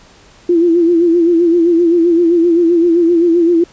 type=tone with vibrato; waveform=sine; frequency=340 Hz; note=F4; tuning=46 cents flat; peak=-7 dBFS; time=0.49-3.64 s; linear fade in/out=5 ms; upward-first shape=sine; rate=7.7 Hz; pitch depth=67 cents each way; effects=pink hiss -44 dBFS RMS until 3.72 s + resampled to 16000 Hz